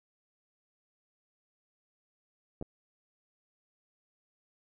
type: clicks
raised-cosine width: 2 ms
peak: -26 dBFS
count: 2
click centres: 2.613 / 2.625 s
effects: none